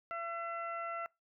harmonic tone, 675 Hz, E5, 41 cents sharp, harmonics 1 / 2 / 3 / 4, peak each -42 / -39 / -48 / -53 dBFS, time 0.11-1.06 s, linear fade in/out 0 ms, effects noise-tail reverb RT60 0.2 s tail -23 dB re dry

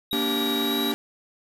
square tone with pitch glide, 3806 to 3844 Hz, A#7 to B7, +35 to -48 cents, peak -27 dBFS, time 0.11-0.92 s, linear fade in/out 5 ms, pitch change +17 cents, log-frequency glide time 0.56-0.81 s
45% pulse chord, G minor, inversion first, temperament equal with one note detuned, 233.1 / 287.3 / 392 Hz, Bb3 / D4 / G4, 0 / -38 / 0 cents, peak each -29 / -28 / -30 dBFS, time 0.13-0.94 s, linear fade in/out 0 ms
effects none

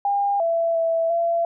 sine tone with pitch steps, 805 / 668 / 660 / 677 Hz, G5 / E5 / E5 / E5, +46 / +23 / +2 / +46 cents, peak -18 dBFS, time 0.05-1.45 s, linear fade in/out 2 ms, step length 350 ms, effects none

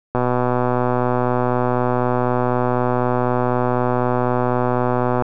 click train, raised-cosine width 1 ms, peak -5 dBFS, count 630, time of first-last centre 0.15-5.223 s, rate 124 Hz, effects none

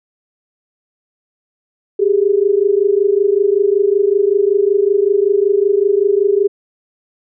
sine tone pair together, 390 / 415.3 Hz, G4 / G#4, -9 / 0 cents, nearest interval minor second, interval 109 cents, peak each -13 dBFS, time 1.99-6.48 s, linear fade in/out 10 ms, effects none

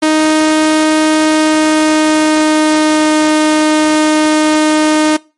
sawtooth tone with pitch glide, 311.1 to 307.9 Hz, D#4 to D#4, 0 to -18 cents, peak -4 dBFS, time 0.02-5.17 s, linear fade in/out 10 ms, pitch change -18 cents, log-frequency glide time 1.22-3.17 s, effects noise-tail reverb RT60 0.3 s tail -22 dB re dry + MP3 48 kbps

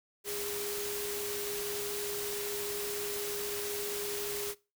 sine tone in noise, 410 Hz, G#4, 22 cents flat, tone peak -38 dBFS, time 0.24-4.55 s, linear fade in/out 50 ms, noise white, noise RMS -38 dBFS, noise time 0.24-4.55 s, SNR -3 dB, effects noise-tail reverb RT60 0.3 s tail -22 dB re dry

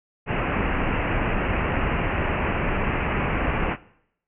pink low-pass noise, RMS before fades -24 dBFS, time 0.26-3.77 s, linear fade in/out 50 ms, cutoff 2800 Hz, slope 96 dB/octave, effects noise-tail reverb RT60 0.7 s tail -19 dB re dry

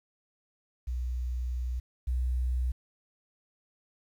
sine tone pair in turn, 61.74 / 62.46 Hz, B1 / B1, 0 / +20 cents, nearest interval unison, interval 20 cents, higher second, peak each -29 / -25 dBFS, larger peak second, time 0.87-1.8 / 2.07-2.72 s, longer first, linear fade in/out 10 ms, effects tanh soft clip ceiling -22 dBFS + 10-bit

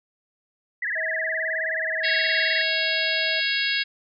sine tone with vibrato, 1820 Hz, A#6, 42 cents flat, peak -24 dBFS, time 0.82-2.62 s, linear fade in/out 5 ms, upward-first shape sine, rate 19 Hz, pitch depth 180 cents each way
sine tone, 641 Hz, E5, 49 cents flat, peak -31 dBFS, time 0.95-3.41 s, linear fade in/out 20 ms
harmonic tone, 550 Hz, C#5, 14 cents flat, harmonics 3 / 4 / 5 / 6 / 7 / 8 / 9, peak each -27 / -28 / -29 / -30 / -30 / -31 / -32 dBFS, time 2.03-3.84 s, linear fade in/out 20 ms
effects none

